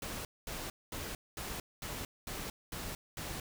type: noise bursts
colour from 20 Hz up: pink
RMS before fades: -41 dBFS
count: 8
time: 0.02-3.4 s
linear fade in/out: 2 ms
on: 230 ms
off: 220 ms
effects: none